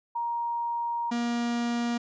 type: tone pair in turn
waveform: sine / 45% pulse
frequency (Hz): 940 / 237.3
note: A#5 / A#3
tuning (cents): +14 / +31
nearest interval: 2 octaves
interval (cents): 2383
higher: first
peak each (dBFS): -27 / -26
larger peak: second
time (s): 0.15-1.11 / 1.11-1.98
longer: first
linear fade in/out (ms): 10
effects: resampled to 16000 Hz